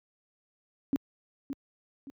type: tone with echo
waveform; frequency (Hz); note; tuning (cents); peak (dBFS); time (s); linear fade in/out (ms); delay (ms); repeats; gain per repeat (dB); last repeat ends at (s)
sine; 275.1; C#4; -13; -23; 0.93-0.96; 0; 570; 2; -9; 2.1
effects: high-pass 80 Hz 12 dB/octave